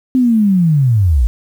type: linear sweep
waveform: sine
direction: down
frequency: 261.6 to 51.7 Hz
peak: -8 dBFS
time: 0.15-1.27 s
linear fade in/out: 0 ms
effects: 7-bit